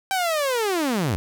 sawtooth linear sweep, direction down, 784 to 79.7 Hz, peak -17 dBFS, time 0.11-1.16 s, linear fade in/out 0 ms, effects 8-bit

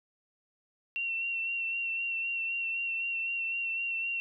sine tone with vibrato, 2725 Hz, F7, 43 cents flat, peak -30 dBFS, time 0.96-4.2 s, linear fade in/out 0 ms, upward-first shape sine, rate 3.9 Hz, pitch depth 26 cents each way, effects none

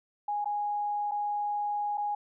sine tone with dropouts, 827 Hz, G#5, 8 cents flat, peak -28 dBFS, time 0.28-2.15 s, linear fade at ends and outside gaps 5 ms, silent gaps 0.445-0.456 / 1.112-1.117 / 1.974-1.979 s, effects none

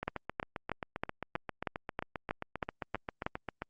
two click trains, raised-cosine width 0.5 ms, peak -17 / -21 dBFS, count 11 / 28, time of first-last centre 0.08-3.265 / 0.03-3.62 s, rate 3.14 / 7.52 Hz, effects Opus 48 kbps

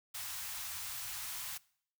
white band-stop noise, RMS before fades -42 dBFS, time 0.14-1.58 s, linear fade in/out 10 ms, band 130 to 790 Hz, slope 24 dB/octave, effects noise-tail reverb RT60 0.6 s tail -22 dB re dry

